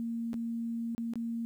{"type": "tone with dropouts", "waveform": "sine", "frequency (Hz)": 231.3, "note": "A#3", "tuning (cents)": -13, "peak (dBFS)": -32, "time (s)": [0, 1.45], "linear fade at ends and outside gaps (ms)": 0, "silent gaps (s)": [[0.332, 0.341], [0.949, 0.98], [1.136, 1.156]], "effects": ["11-bit"]}